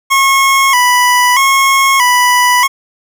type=tone with vibrato; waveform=25% pulse; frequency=1036 Hz; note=C6; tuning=17 cents flat; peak=-3 dBFS; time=0.1-2.68 s; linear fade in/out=20 ms; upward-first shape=square; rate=0.79 Hz; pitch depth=85 cents each way; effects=none